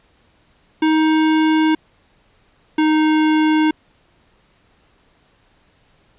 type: tone pair in turn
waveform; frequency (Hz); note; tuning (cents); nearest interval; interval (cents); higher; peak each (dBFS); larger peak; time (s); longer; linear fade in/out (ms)
square; 314 / 310.4; D#4 / D#4; +16 / -4; unison; 20; first; -13; neither; 0.82-1.75 / 2.78-3.71; neither; 5
effects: pink hiss -57 dBFS RMS until 6.18 s + resampled to 8000 Hz